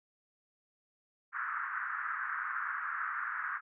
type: band-pass noise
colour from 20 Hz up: pink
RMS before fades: -37 dBFS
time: 1.32-3.61 s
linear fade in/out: 50 ms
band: 1200 to 1700 Hz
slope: 48 dB/octave
effects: none